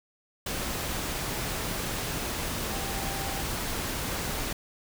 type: tone in noise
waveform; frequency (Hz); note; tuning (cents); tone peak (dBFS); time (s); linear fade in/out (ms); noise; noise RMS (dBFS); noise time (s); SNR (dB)
sine; 784; G5; 0; -39; 2.71-3.42; 5; pink; -32; 0.46-4.53; -10
effects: none